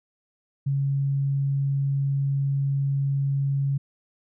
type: tone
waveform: sine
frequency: 138.59 Hz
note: C#3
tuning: in tune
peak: -21 dBFS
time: 0.66-3.78 s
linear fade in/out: 10 ms
effects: none